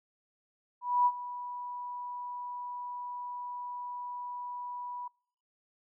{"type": "tone with ADSR envelope", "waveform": "sine", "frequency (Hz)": 980, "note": "B5", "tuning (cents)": -14, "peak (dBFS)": -21, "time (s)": [0.81, 5.08], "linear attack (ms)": 250, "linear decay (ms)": 51, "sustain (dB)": -16, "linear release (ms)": 7, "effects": ["noise-tail reverb RT60 0.6 s tail -26 dB re dry"]}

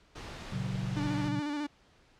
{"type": "noise", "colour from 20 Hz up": "pink", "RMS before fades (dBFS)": -43, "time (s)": [0.15, 1.29], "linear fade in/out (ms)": 10}
{"type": "chord", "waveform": "sine", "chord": "F# major", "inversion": "first", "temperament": "equal with one note detuned", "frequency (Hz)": [116.54, 138.59, 186.93], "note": ["A#2", "C#3", "F#3"], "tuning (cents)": [0, 0, 18], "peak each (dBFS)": [-36, -36, -36], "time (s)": [0.52, 1.4], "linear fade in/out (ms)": 5}
{"type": "tone with vibrato", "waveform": "45% pulse", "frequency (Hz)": 293.7, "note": "D4", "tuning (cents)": 0, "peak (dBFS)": -32, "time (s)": [0.96, 1.67], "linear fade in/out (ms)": 10, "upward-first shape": "square", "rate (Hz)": 14, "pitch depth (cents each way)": 32}
{"effects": ["pink hiss -63 dBFS RMS until 2.19 s", "low-pass 5000 Hz 12 dB/octave"]}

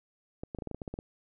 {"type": "clicks", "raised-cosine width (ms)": 2, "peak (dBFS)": -24, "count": 11, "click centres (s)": [0.435, 0.548, 0.587, 0.622, 0.673, 0.713, 0.746, 0.818, 0.878, 0.94, 0.989], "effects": []}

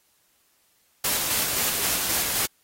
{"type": "noise with tremolo", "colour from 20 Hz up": "white", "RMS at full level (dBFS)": -24, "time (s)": [1.04, 2.46], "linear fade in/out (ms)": 5, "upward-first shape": "square", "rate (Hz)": 3.8, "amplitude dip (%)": 25, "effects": ["white hiss -65 dBFS RMS until 2.63 s", "AAC 48 kbps"]}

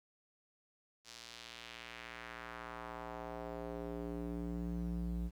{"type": "tone with band-pass filter sweep", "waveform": "square", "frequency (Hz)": 58.27, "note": "A#1", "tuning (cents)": 0, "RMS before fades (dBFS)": -43, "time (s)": [1.04, 5.31], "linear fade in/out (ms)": 50, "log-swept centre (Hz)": [5400, 120], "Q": 1.4, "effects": ["11-bit"]}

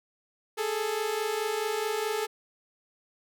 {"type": "tone pair together", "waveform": "sawtooth", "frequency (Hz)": [415.3, 440], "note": ["G#4", "A4"], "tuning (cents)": [0, 0], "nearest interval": "minor second", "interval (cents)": 100, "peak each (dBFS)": [-28, -26], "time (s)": [0.57, 2.27], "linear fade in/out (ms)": 20, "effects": []}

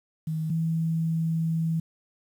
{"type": "tone pair in turn", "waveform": "sine", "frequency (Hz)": [158.4, 162.95], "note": ["D#3", "E3"], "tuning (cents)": [31, -20], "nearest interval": "unison", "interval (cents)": 49, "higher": "second", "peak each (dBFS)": [-26, -23], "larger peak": "second", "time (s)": [[0.27, 0.5], [0.5, 1.8]], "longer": "second", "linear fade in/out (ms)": 5, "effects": ["9-bit"]}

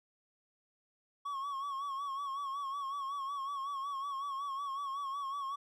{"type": "tone with vibrato", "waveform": "triangle", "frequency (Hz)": 1108.7, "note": "C#6", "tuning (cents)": 0, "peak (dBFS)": -34, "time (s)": [1.25, 5.56], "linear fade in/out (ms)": 10, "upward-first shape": "sine", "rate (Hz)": 5.4, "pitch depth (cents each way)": 63, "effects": []}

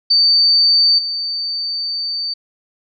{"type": "tone with level steps", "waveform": "sine", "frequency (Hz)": 4584, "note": "D8", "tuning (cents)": -43, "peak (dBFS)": [-9, -19], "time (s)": [0.1, 2.34], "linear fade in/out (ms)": 10, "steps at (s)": 0.98, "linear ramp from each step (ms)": 10, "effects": []}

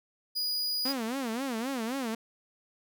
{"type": "tone", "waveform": "45% pulse", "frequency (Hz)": 4913, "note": "D#8", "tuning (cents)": -23, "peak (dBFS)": -28, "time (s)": [0.35, 0.93], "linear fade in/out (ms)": 20}
{"type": "tone with vibrato", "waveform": "sawtooth", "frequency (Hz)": 246.9, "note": "B3", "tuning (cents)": 0, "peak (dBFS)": -27, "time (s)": [0.85, 2.15], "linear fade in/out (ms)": 5, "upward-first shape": "sine", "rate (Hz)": 3.8, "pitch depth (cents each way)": 200}
{"effects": []}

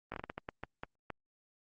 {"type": "slowing click train", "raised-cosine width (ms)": 0.5, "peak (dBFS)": -24, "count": 11, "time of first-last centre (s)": [0.12, 1.103], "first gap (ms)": 18, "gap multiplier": 1.35, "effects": ["Opus 32 kbps"]}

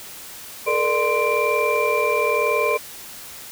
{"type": "tone cluster", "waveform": "sine", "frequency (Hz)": [433, 473.9, 595, 1040, 2358], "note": ["A4", "A#4", "D5", "C6", "D7"], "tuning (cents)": [-28, 28, 22, -11, 6], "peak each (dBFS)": -23, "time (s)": [0.66, 2.78], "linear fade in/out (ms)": 20, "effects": ["tanh soft clip ceiling -9 dBFS", "white hiss -38 dBFS RMS until 3.51 s"]}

